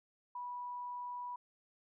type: tone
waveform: sine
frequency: 980 Hz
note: B5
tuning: 14 cents flat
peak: -40 dBFS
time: 0.35-1.36 s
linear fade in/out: 5 ms
effects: none